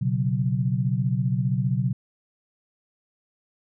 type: chord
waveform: sine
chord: B suspended second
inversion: none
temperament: equal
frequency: 123.47 / 138.59 / 185 Hz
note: B2 / C#3 / F#3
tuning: 0 / 0 / 0 cents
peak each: -24 / -25 / -27 dBFS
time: 0.01-1.93 s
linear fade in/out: 10 ms
effects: none